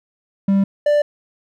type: tone pair in turn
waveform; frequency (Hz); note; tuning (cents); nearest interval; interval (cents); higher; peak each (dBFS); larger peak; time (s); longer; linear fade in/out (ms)
triangle; 196.5 / 588.8; G3 / D5; +4 / +4; octave + perfect fifth; 1900; second; -10; neither; 0.48-0.64 / 0.86-1.02; neither; 5
effects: none